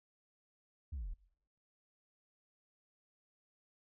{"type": "exponential sweep", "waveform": "sine", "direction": "down", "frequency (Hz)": [82, 34.66], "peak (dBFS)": -37, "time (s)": [0.92, 1.14], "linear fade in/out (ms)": 10, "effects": ["noise-tail reverb RT60 0.7 s tail -23 dB re dry", "tanh soft clip ceiling -37 dBFS"]}